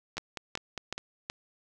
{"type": "two click trains", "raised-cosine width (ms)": 0.2, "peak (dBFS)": [-18, -16], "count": [5, 4], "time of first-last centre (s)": [[0.17, 0.98], [0.18, 1.299]], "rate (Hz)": [4.94, 2.68], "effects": []}